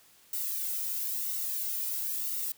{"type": "noise with flanger", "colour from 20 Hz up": "violet", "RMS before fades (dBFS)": -33, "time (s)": [0.33, 2.52], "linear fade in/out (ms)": 2, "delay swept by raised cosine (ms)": [1.2, 1.82], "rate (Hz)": 1, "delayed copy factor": -0.6, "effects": ["white hiss -60 dBFS RMS until 2.57 s"]}